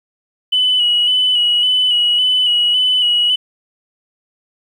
sine tone with vibrato, 2960 Hz, F#7, in tune, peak -10 dBFS, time 0.52-3.36 s, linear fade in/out 10 ms, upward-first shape square, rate 1.8 Hz, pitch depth 27 cents each way, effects tanh soft clip ceiling -6 dBFS + 8-bit

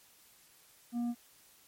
sine tone with tanh clipping, 238.6 Hz, A#3, 41 cents sharp, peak -32 dBFS, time 0.92-1.15 s, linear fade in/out 50 ms, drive 5 dB, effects white hiss -62 dBFS RMS until 1.67 s + MP3 64 kbps

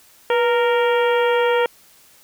harmonic tone with a mistuned harmonic, 464.9 Hz, A#4, 5 cents flat, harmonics 1 / 2 / 3 / 4 / 5 / 6 / 7, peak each -16 / -22 / -26 / -28 / -30 / -32 / -33 dBFS, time 0.3-1.66 s, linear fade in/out 2 ms, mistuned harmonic 1, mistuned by +71 cents, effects white hiss -51 dBFS RMS until 2.23 s

